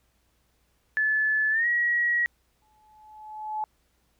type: tone with pitch glide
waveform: sine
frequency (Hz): 1731 to 1909.6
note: A6 to A#6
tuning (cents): -29 to +41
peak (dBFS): -21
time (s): 0.97-2.26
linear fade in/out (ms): 0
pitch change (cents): +170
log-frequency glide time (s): 1.51-1.67
type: tone with exponential growth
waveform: sine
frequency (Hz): 858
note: A5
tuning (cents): -44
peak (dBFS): -25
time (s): 2.62-3.64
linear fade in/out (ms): 1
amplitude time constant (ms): 220
effects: added 60 Hz sine -70 dBFS peak until 4.19 s + pink hiss -70 dBFS RMS until 4.19 s